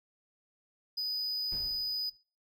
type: tone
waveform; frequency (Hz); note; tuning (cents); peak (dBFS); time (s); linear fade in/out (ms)
triangle; 4978; D#8; 0; -30; 0.97-2.1; 10
type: noise with exponential decay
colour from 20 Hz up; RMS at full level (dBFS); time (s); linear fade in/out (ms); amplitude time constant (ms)
brown; -41; 1.52-2.17; 0; 140
effects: noise-tail reverb RT60 0.4 s tail -23 dB re dry